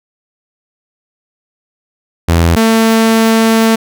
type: tone pair in turn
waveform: sawtooth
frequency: 84 / 224.3 Hz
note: E2 / A3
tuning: +33 / +34 cents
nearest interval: octave + perfect fourth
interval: 1701 cents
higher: second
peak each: -3 dBFS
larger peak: neither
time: 2.28-2.56 / 2.56-3.76 s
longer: second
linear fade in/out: 10 ms
effects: none